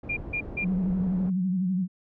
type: low-pass noise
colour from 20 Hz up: pink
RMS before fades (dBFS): -38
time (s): 0.03-1.3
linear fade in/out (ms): 5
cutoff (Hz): 560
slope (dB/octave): 12
type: tone bursts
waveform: sine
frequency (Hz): 2400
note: D7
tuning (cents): +37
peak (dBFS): -26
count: 3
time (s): 0.09-0.647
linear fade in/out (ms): 10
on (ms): 79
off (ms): 160
type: tone with vibrato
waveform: sine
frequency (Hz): 185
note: F#3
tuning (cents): 0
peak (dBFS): -23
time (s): 0.61-1.88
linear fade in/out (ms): 50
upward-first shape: sine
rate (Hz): 12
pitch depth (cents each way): 73
effects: none